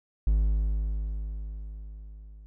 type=tone with level ramp; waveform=triangle; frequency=52.2 Hz; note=G#1; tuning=10 cents sharp; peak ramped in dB=-17 to -43 dBFS; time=0.27-2.46 s; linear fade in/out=0 ms; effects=none